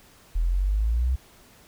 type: exponential sweep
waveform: sine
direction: up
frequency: 40.03 to 66 Hz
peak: -20 dBFS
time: 0.35-1.16 s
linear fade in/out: 10 ms
effects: pink hiss -54 dBFS RMS until 1.67 s